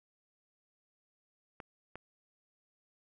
clicks, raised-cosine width 0.5 ms, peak -29 dBFS, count 2, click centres 1.602 / 1.956 s, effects none

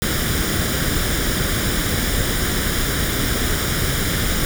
pink noise with comb filter, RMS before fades -20 dBFS, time 0.02-4.45 s, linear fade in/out 0 ms, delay 0.57 ms, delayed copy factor +0.6, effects none

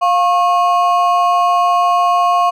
triangle ring-modulated tone, 897 Hz, A5, 33 cents sharp, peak -5 dBFS, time 0.01-2.51 s, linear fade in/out 20 ms, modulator 193 Hz, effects none

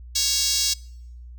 5% pulse tone with high-pass filter, 554.4 Hz, C#5, in tune, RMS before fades -22 dBFS, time 0.15-0.74 s, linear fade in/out 10 ms, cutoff 5000 Hz, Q 1.4, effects noise-tail reverb RT60 0.8 s tail -25 dB re dry + added 60 Hz sine -38 dBFS peak until 1.38 s

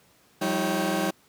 30% pulse tone cluster, 176.1 / 196.9 / 318.5 / 550 / 775 Hz, F3 / G3 / D#4 / C#5 / G5, +15 / +8 / +41 / -14 / -20 cents, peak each -30 / -27 / -26 / -29 / -29 dBFS, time 0.41-1.11 s, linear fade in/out 10 ms, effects pink hiss -60 dBFS RMS until 1.28 s + high-pass 100 Hz 12 dB/octave

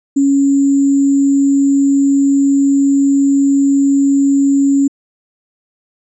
sine tone with sample-and-hold, 277.2 Hz, C#4, in tune, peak -8 dBFS, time 0.16-4.88 s, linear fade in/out 10 ms, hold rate 7350 Hz, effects resampled to 22050 Hz

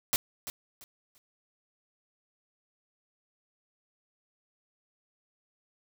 white noise with echo, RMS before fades -26 dBFS, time 0.13-0.16 s, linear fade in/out 0 ms, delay 340 ms, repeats 3, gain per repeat -12 dB, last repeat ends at 1.18 s, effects none

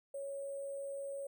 sine tone with sample-and-hold, 554.4 Hz, C#5, in tune, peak -39 dBFS, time 0.14-1.27 s, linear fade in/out 5 ms, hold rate 8820 Hz, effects none

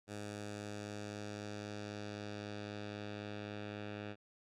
10% pulse tone with low-pass filter sweep, 103.83 Hz, G#2, in tune, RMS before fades -45 dBFS, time 0.07-4.16 s, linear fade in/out 50 ms, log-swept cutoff 8700 to 3000 Hz, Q 1.4, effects none

